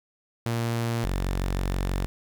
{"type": "tone pair in turn", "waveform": "sawtooth", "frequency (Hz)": [116.54, 46.25], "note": ["A#2", "F#1"], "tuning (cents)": [0, 0], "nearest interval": "octave + major third", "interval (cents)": 1600, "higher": "first", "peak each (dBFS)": -21, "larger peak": "neither", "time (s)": [[0.46, 1.04], [1.04, 2.06]], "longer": "second", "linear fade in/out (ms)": 0, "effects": ["9-bit"]}